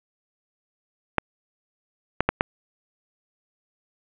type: clicks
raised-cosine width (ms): 0.5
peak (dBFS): -3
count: 4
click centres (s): 1.183 / 2.206 / 2.29 / 2.409
effects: resampled to 8000 Hz + 7-bit